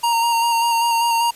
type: tone with vibrato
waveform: square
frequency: 930 Hz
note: A#5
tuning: 4 cents flat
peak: -16 dBFS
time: 0.03-1.31 s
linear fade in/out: 10 ms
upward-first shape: square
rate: 5.1 Hz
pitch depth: 17 cents each way
effects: white hiss -44 dBFS RMS until 1.35 s + resampled to 32000 Hz